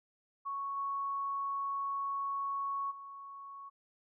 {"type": "tone with level steps", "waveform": "sine", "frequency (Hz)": 1108.7, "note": "C#6", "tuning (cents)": 0, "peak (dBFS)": [-35, -33, -45], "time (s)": [0.45, 3.7], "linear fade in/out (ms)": 20, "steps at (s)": [0.76, 2.9], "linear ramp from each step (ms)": 20, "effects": []}